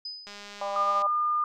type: tone with exponential decay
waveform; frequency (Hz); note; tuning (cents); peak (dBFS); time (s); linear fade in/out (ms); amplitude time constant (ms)
sine; 5000; D#8; +8; -32; 0.05-0.65; 5; 130
type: click train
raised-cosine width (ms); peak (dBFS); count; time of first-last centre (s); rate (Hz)
0.2; -26; 154; 0.27-1.02; 204
type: harmonic tone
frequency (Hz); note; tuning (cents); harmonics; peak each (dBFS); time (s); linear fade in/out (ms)
199.6; G3; +32; 3 / 4 / 5 / 6; -32 / -34 / -36 / -38; 0.61-1.07; 5
type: tone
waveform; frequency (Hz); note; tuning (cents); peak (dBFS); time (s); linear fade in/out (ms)
sine; 1210; D#6; -49; -23; 0.76-1.44; 2
effects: none